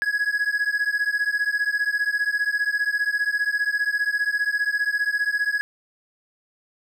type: beating tone pair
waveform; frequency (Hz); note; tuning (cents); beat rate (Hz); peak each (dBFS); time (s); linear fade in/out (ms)
triangle; 1664 / 1679; G#6 / G#6; +3 / +18; 15; -22; 0.02-5.61; 0
effects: none